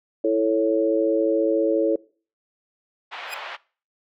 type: chord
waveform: sine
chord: A major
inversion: second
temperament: equal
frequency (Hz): 329.6 / 440 / 554.4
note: E4 / A4 / C#5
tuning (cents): 0 / 0 / 0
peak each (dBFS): -22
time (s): 0.24-1.96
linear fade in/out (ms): 5
type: band-pass noise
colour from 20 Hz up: pink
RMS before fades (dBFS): -35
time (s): 3.11-3.57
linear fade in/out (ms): 20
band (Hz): 670 to 3300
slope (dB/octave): 24
type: tone with exponential growth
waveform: sawtooth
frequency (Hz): 2489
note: D#7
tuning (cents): 0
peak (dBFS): -24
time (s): 3.26-3.34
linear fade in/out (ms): 2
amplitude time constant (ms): 17
effects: noise-tail reverb RT60 0.4 s tail -22 dB re dry